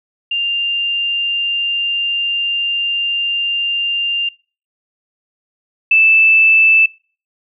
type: tone pair in turn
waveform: sine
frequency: 2794 / 2637 Hz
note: F7 / E7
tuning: 0 / 0 cents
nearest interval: minor second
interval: 100 cents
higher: first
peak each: -15 / -7 dBFS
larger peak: second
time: 0.31-4.29 / 5.91-6.86 s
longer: first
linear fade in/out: 5 ms
effects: noise-tail reverb RT60 0.4 s tail -25 dB re dry